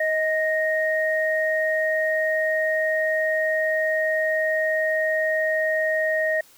sine tone pair together, 629.3 / 1864.7 Hz, D#5 / A#6, +19 / 0 cents, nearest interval octave + perfect fifth, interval 1881 cents, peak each -22 / -23 dBFS, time 0-6.41 s, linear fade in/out 5 ms, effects white hiss -53 dBFS RMS until 6.57 s

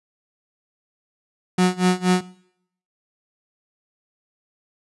35% pulse tone with tremolo, 182.4 Hz, F#3, 24 cents flat, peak -11 dBFS, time 1.58-2.21 s, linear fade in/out 5 ms, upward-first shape sine, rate 4.2 Hz, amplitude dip 95%, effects noise-tail reverb RT60 0.7 s tail -20 dB re dry + resampled to 24000 Hz

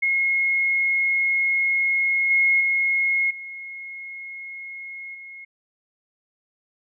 sine tone with level steps, 2161 Hz, C#7, 45 cents flat, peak -18 / -15 / -18 / -33 / -37 dBFS, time 0.02-5.45 s, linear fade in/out 10 ms, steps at 2.3 / 2.6 / 3.3 / 5.14 s, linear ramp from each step 10 ms, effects none

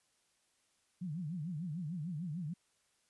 sine tone with vibrato, 164.81 Hz, E3, in tune, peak -37 dBFS, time 1.01-2.54 s, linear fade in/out 10 ms, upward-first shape triangle, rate 6.7 Hz, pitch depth 270 cents each way, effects white hiss -75 dBFS RMS until 3.09 s + resampled to 24000 Hz

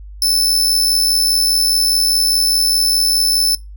sawtooth tone with amplitude modulation, 5274 Hz, E8, in tune, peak -7 dBFS, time 0.22-3.55 s, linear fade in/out 2 ms, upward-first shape sine, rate 84.9 Hz, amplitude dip 55%, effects noise-tail reverb RT60 0.2 s tail -19 dB re dry + added 50 Hz sine -31 dBFS peak until 3.76 s

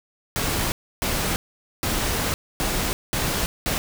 pink noise bursts at uneven times, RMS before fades -24 dBFS, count 6, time 0.36-0.72 / 1.02-1.36 / 1.83-2.34 / 2.6-2.93 / 3.13-3.46 / 3.66-3.78 s, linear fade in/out 0 ms, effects none

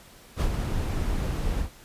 brown noise with ADSR envelope, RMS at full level -21 dBFS, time 0.36-1.7 s, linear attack 52 ms, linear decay 73 ms, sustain -6 dB, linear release 99 ms, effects pink hiss -51 dBFS RMS until 1.84 s + resampled to 32000 Hz

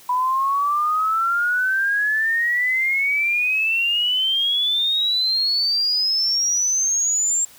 sine exponential sweep, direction up, 985 to 7459 Hz, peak -17 dBFS, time 0.09-7.45 s, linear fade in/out 5 ms, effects white hiss -47 dBFS RMS until 7.58 s

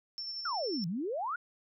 sine tone with tremolo, 5390 Hz, E8, 38 cents sharp, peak -36 dBFS, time 0.18-0.84 s, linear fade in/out 0 ms, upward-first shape square, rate 11 Hz, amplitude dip 25%
sine exponential two-way sweep, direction down then up, 1492 to 157.6 to 1492 Hz, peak -32 dBFS, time 0.45-1.36 s, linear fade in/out 5 ms, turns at 0.87 s
effects none

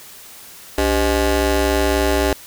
20% pulse ring-modulated tone, 226.3 Hz, A3, 49 cents sharp, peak -7 dBFS, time 0.78-2.33 s, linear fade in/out 2 ms, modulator 165 Hz, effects white hiss -40 dBFS RMS until 2.46 s

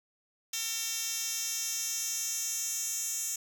10% pulse tone with high-pass filter sweep, 452.9 Hz, A#4, 50 cents flat, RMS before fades -34 dBFS, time 0.53-3.36 s, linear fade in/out 5 ms, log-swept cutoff 4600 to 7000 Hz, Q 2.3, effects 10-bit

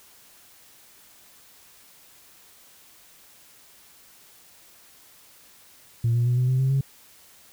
sine tone with pitch steps, 116.54 / 119.61 / 122.76 / 125.99 / 129.31 / 132.71 / 136.21 Hz, A#2 / A#2 / B2 / B2 / C3 / C3 / C#3, 0 / +45 / -10 / +35 / -20 / +25 / -30 cents, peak -17 dBFS, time 6.04-6.81 s, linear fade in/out 5 ms, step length 110 ms, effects tanh soft clip ceiling -16 dBFS + white hiss -53 dBFS RMS until 7.52 s

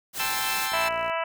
white noise, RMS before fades -32 dBFS, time 0.13-0.7 s, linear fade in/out 50 ms
15% pulse chord, A minor seventh, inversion third, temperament equal, 784 / 880 / 1046.5 / 1318.5 Hz, G5 / A5 / C6 / E6, 0 / 0 / 0 / 0 cents, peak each -26 / -25 / -27 / -25 dBFS, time 0.19-0.89 s, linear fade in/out 10 ms
5% pulse tone, 58.4 Hz, A#1, 4 cents sharp, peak -31 dBFS, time 0.72-1.1 s, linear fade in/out 0 ms
harmonic tone, 329.6 Hz, E4, in tune, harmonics 2 / 3 / 4 / 5 / 6 / 7 / 8 / 9, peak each -29 / -30 / -33 / -37 / -38 / -38 / -36 / -41 dBFS, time 0.73-1.24 s, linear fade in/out 5 ms
effects none

